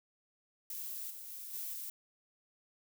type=noise with level steps; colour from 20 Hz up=violet; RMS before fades=-42 / -48 / -46 / -41 / -43 dBFS; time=0.7-1.9 s; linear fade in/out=2 ms; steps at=1.1 / 1.27 / 1.53 / 1.73 s; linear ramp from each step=10 ms; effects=none